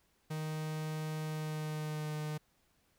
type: tone with pitch glide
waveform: 45% pulse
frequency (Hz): 155.56 to 152.36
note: D#3 to D#3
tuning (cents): 0 to -36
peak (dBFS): -36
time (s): 0.3-2.38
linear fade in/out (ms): 10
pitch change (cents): -36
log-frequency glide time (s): 1.22-2.14
effects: pink hiss -73 dBFS RMS until 2.98 s